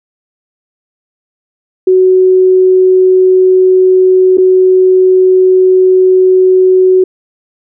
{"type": "tone with dropouts", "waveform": "sine", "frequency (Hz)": 372.1, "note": "F#4", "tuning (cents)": 10, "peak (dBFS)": -3, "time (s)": [1.87, 7.04], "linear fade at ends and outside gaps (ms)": 5, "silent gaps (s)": [4.373, 4.381], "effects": []}